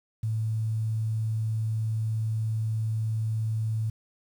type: tone with quantisation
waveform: sine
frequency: 110.4 Hz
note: A2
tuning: 6 cents sharp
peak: -25 dBFS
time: 0.23-3.9 s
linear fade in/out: 5 ms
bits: 9
effects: none